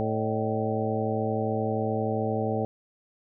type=harmonic tone with a mistuned harmonic; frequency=110 Hz; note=A2; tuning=in tune; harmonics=1 / 2 / 3 / 4 / 5 / 6 / 7; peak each=-31 / -31 / -36 / -31 / -33 / -35 / -33 dBFS; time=0-2.65 s; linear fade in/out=0 ms; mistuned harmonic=6; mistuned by=-100 cents; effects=none